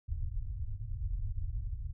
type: low-pass noise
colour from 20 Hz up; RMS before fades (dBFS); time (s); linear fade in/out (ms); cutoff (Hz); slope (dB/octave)
pink; -36; 0.08-1.93; 10; 120; 96
effects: none